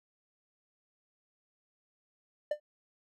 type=tone with exponential decay; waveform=triangle; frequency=597 Hz; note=D5; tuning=28 cents sharp; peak=-23 dBFS; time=2.51-2.6 s; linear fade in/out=5 ms; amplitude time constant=18 ms; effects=none